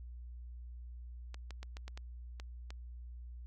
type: clicks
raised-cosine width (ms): 0.2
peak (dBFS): -30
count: 8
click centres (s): 1.344 / 1.507 / 1.63 / 1.769 / 1.88 / 1.975 / 2.399 / 2.705
effects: added 60 Hz sine -45 dBFS peak until 3.46 s